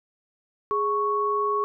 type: tone pair together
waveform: sine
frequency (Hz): 415.3 / 1108.7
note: G#4 / C#6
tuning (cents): 0 / 0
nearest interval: octave + perfect fourth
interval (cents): 1700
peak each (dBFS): -26 / -23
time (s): 0.71-1.64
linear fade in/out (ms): 0
effects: none